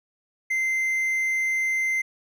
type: tone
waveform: triangle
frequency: 2078 Hz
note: C7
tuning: 12 cents flat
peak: -20 dBFS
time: 0.5-2.02 s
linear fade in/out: 10 ms
effects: none

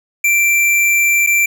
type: tone with dropouts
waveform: square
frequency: 2351 Hz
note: D7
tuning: 1 cent sharp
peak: -11 dBFS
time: 0.24-1.46 s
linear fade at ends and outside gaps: 5 ms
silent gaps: 1.265-1.271 s
effects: none

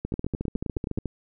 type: two click trains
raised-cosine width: 3 ms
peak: -16 / -16 dBFS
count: 15 / 9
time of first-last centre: 0.05-1.057 / 0.14-0.976 s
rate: 13.9 / 9.57 Hz
effects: none

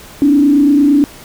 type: tone with frequency modulation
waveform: sine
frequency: 286.5 Hz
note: D4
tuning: 43 cents flat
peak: -6 dBFS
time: 0.22-1.04 s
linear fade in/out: 0 ms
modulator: 28.7 Hz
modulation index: 0.66
effects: pink hiss -36 dBFS RMS until 1.24 s

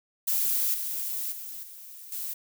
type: noise with level steps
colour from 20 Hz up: violet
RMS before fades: -26 / -32 / -39 / -45 / -34 dBFS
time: 0.27-2.34 s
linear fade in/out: 10 ms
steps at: 0.74 / 1.32 / 1.63 / 2.12 s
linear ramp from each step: 2 ms
effects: none

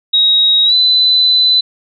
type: tone with pitch glide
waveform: sine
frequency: 3795 to 4009 Hz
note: A#7 to B7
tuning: +30 to +25 cents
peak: -7 dBFS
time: 0.13-1.61 s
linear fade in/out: 10 ms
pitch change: +95 cents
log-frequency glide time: 0.65-0.74 s
effects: none

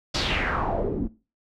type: noise with low-pass filter sweep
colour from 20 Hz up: pink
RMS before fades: -26 dBFS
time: 0.14-1.08 s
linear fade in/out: 10 ms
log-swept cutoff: 5200 to 230 Hz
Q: 3.5
effects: noise-tail reverb RT60 0.3 s tail -18 dB re dry

